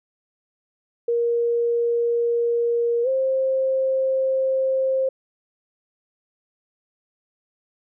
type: tone with pitch glide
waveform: sine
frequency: 470.9 to 528.6 Hz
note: A#4 to C5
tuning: +18 to +18 cents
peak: -18 dBFS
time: 1.08-5.09 s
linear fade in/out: 5 ms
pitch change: +200 cents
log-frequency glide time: 3.03-3.08 s
effects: none